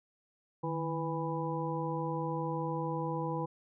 harmonic tone with a mistuned harmonic, 164.81 Hz, E3, in tune, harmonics 1 / 2 / 3 / 5 / 6, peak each -36 / -39 / -38 / -41 / -39 dBFS, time 0.63-3.46 s, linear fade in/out 10 ms, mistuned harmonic 1, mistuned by -110 cents, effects none

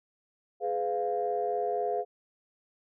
sine chord, F diminished, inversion first, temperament just, 419.1 / 502.9 / 698.5 Hz, Ab4 / Cb5 / F5, +16 / +31 / 0 cents, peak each -31 / -33 / -30 dBFS, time 0.6-2.05 s, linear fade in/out 50 ms, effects tanh soft clip ceiling -18 dBFS

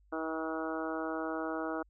harmonic tone, 160 Hz, D#3, 49 cents sharp, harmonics 2 / 3 / 4 / 5 / 6 / 7 / 8 / 9, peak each -37 / -41 / -40 / -44 / -47 / -46 / -43 / -44 dBFS, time 0.12-1.83 s, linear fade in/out 10 ms, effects added 50 Hz sine -62 dBFS peak until 1.89 s

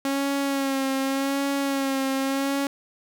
sawtooth tone with vibrato, 273.3 Hz, C#4, 24 cents flat, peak -19 dBFS, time 0.05-2.67 s, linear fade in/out 2 ms, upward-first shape sine, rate 0.86 Hz, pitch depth 34 cents each way, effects none

